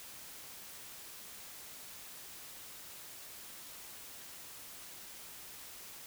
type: silence
effects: white hiss -50 dBFS RMS until 6.06 s